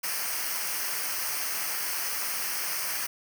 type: noise with comb filter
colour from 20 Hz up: white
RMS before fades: -31 dBFS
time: 0.03-3.07 s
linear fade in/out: 10 ms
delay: 0.27 ms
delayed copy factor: -0.75
effects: none